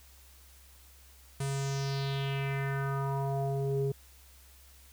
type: tone with low-pass filter sweep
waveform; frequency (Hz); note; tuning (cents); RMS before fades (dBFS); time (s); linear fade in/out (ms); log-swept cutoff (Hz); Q
square; 137.6; C#3; -12; -32; 1.4-3.92; 5; 9600 to 360; 3.5
effects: added 66 Hz sine -56 dBFS peak until 4.92 s + white hiss -59 dBFS RMS until 4.92 s